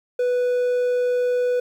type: tone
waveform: triangle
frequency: 493.9 Hz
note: B4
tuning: in tune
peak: -16 dBFS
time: 0.19-1.6 s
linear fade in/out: 5 ms
effects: 9-bit